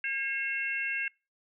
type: harmonic tone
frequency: 540 Hz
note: C#5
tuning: 45 cents flat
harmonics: 3 / 4 / 5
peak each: -34 / -34 / -34 dBFS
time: 0.04-1.08 s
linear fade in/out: 2 ms
effects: noise-tail reverb RT60 0.3 s tail -26 dB re dry